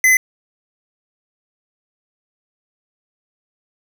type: tone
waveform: square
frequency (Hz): 2030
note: B6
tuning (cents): +47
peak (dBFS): -10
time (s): 0.04-0.17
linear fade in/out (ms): 2
effects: none